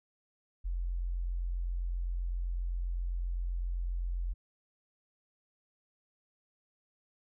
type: tone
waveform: sine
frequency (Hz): 43.84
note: F1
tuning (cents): +7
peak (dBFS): -31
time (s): 0.64-4.34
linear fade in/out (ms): 20
effects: none